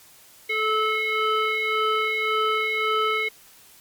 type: tone with frequency modulation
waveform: sine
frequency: 433.1 Hz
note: A4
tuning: 27 cents flat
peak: -20 dBFS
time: 0.49-3.29 s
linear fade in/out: 10 ms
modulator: 868 Hz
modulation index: 2.7
effects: white hiss -51 dBFS RMS until 3.8 s + MP3 96 kbps